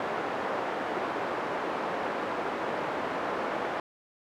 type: band-pass noise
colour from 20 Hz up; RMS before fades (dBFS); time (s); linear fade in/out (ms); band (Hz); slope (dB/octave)
pink; -32; 0-3.8; 2; 410 to 1300; 12
effects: none